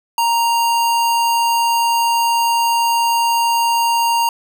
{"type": "tone", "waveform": "square", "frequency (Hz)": 932.3, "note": "A#5", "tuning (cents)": 0, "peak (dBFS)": -14, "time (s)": [0.18, 4.29], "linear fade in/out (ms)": 2, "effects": []}